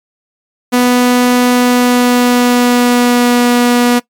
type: tone with pitch glide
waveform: sawtooth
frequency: 246.9 to 242.8 Hz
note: B3 to B3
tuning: 0 to -29 cents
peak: -3 dBFS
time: 0.72-4 s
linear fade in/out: 20 ms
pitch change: -29 cents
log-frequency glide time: 1.5-3.46 s
effects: noise-tail reverb RT60 0.1 s tail -20 dB re dry + MP3 96 kbps